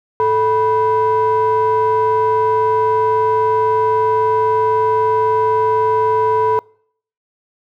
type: ring-modulated tone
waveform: triangle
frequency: 271.9 Hz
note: C#4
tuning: 33 cents flat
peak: -7 dBFS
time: 0.2-6.59 s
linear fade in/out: 0 ms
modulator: 710 Hz
effects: noise-tail reverb RT60 0.6 s tail -25 dB re dry